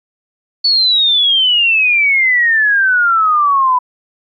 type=exponential sweep; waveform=sine; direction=down; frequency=4487 to 987.8 Hz; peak=-8 dBFS; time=0.64-3.79 s; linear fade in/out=10 ms; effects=MP3 96 kbps